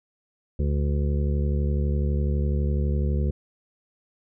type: harmonic tone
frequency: 72 Hz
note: D2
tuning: 34 cents flat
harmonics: 1 / 2 / 3 / 5 / 6 / 7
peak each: -22 / -28 / -32 / -36 / -38 / -39 dBFS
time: 0.59-3.31 s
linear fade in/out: 5 ms
effects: none

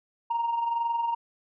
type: tone with amplitude modulation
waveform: sine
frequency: 932.3 Hz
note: A#5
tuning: in tune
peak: -21 dBFS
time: 0.3-1.15 s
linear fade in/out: 10 ms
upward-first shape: sine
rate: 21.8 Hz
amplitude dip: 55%
effects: tanh soft clip ceiling -21 dBFS

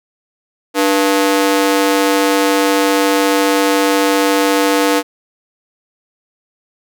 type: ring-modulated tone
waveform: sawtooth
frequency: 392 Hz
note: G4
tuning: in tune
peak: -4 dBFS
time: 0.74-5.03 s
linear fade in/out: 50 ms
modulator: 94.4 Hz
effects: none

